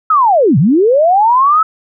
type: linear two-way sweep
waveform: sine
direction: down then up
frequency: 1316 to 120 to 1316 Hz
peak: -6 dBFS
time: 0.1-1.63 s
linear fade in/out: 5 ms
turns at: 0.58 s
effects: none